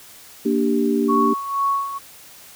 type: chord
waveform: sine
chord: G minor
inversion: first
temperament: equal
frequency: 233.1 / 293.7 / 392 Hz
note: Bb3 / D4 / G4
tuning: 0 / 0 / 0 cents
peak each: -20 / -21 / -21 dBFS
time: 0.45-1.34 s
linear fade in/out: 10 ms
type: tone with tremolo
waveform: sine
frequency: 1110 Hz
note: C#6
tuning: 2 cents sharp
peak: -16 dBFS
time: 1.08-1.99 s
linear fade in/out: 20 ms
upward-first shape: sine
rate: 2.1 Hz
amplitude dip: 70%
effects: white hiss -44 dBFS RMS until 2.55 s